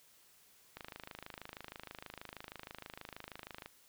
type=click train; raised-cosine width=0.3 ms; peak=-29 dBFS; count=77; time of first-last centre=0.77-3.66 s; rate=26.3 Hz; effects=white hiss -65 dBFS RMS until 3.88 s